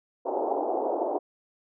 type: band-pass noise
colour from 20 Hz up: white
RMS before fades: -28 dBFS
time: 0.25-1.19 s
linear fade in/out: 20 ms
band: 300 to 850 Hz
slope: 48 dB/octave
effects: none